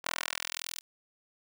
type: tone with high-pass filter sweep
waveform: 10% pulse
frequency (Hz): 41.61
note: E1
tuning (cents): +17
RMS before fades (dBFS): -37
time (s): 0.04-0.81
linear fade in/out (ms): 10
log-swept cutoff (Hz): 1000 to 4600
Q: 0.78
effects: none